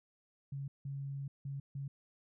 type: tone bursts at uneven times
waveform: sine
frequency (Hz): 138.59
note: C#3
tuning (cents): 0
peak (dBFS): -38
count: 4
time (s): 0.52-0.68 / 0.85-1.28 / 1.45-1.6 / 1.75-1.88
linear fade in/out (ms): 5
effects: none